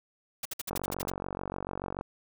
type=noise bursts; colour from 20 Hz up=white; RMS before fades=-35 dBFS; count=9; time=0.43-1.102 s; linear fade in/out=5 ms; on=24 ms; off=57 ms
type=click train; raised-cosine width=1 ms; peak=-20 dBFS; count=62; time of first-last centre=0.71-2.011 s; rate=46.9 Hz
effects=none